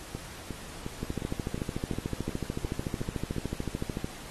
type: two click trains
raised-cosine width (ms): 3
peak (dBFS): -18 / -22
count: 42 / 10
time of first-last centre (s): 1.03-4.045 / 0.15-3.364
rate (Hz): 13.6 / 2.8
effects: pink hiss -45 dBFS RMS until 4.3 s + AAC 32 kbps